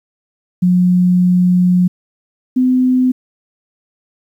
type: tone pair in turn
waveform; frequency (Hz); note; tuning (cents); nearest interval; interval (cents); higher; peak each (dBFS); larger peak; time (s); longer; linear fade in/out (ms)
sine; 180 / 254.6; F#3 / C4; -47 / -47; tritone; 600; second; -8 / -9; first; 0.62-1.88 / 2.56-3.12; first; 10
effects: 8-bit